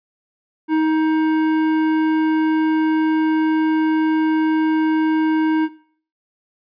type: tone with hard clipping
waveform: sine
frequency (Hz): 314.9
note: D#4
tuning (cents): +21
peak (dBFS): -16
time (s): 0.68-5.69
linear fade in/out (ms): 50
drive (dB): 12
effects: noise-tail reverb RT60 0.5 s tail -17 dB re dry + resampled to 11025 Hz